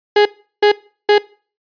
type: tone bursts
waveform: 35% pulse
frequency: 415.3 Hz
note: G#4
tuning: in tune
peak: -6 dBFS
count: 3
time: 0.16-1.182 s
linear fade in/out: 5 ms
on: 94 ms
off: 370 ms
effects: noise-tail reverb RT60 0.4 s tail -21 dB re dry + resampled to 11025 Hz